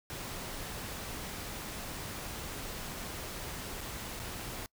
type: noise with dropouts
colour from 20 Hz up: pink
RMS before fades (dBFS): -41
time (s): 0.1-4.66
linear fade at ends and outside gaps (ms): 0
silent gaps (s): 3.808-3.812 / 4.194-4.199
effects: noise-tail reverb RT60 0.1 s tail -25 dB re dry